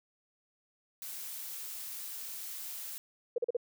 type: noise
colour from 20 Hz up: blue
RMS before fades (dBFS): -42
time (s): 1.02-2.98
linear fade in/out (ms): 0
type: tone bursts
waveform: sine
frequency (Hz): 479.2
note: A#4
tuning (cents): +48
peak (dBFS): -27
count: 4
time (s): 3.36-3.568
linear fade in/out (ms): 5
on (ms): 22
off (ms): 40
effects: none